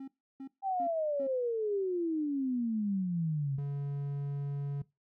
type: tone bursts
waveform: triangle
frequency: 269.3 Hz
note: C#4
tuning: 50 cents flat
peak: -38 dBFS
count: 4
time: 0-1.272 s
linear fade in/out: 5 ms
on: 78 ms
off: 320 ms
type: exponential sweep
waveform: sine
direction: down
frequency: 795 to 131.4 Hz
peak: -29 dBFS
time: 0.62-3.6 s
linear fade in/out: 50 ms
type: tone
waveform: triangle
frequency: 141.6 Hz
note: C#3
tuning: 37 cents sharp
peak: -30 dBFS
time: 3.58-4.82 s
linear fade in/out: 5 ms
effects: noise-tail reverb RT60 0.2 s tail -20 dB re dry